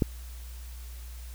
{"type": "click", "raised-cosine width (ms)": 3, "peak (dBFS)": -10, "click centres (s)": 0.022, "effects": ["added 60 Hz sine -39 dBFS peak until 1.34 s", "white hiss -52 dBFS RMS until 1.34 s"]}